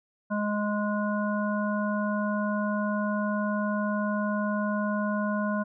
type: harmonic tone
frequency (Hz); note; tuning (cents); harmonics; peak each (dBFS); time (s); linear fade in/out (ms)
208.2; G#3; +5; 1 / 3 / 5 / 7; -27 / -32 / -34 / -35; 0.3-5.64; 20
effects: none